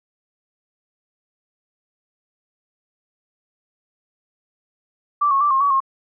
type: tone with pitch steps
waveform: sine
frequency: 1167 / 1095 / 1169 / 1071 / 1134 / 1075 Hz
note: D6 / C#6 / D6 / C6 / C#6 / C6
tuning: -11 / -22 / -8 / +40 / +39 / +47 cents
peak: -14 dBFS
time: 5.21-5.804 s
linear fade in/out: 10 ms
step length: 99 ms
effects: none